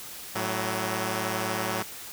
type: tone pair together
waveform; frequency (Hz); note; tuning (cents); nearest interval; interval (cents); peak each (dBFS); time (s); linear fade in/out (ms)
5% pulse; 110 / 187.31; A2 / F#3; 0 / +22; major sixth; 922; -19; 0.35-1.83; 10
effects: white hiss -41 dBFS RMS until 2.12 s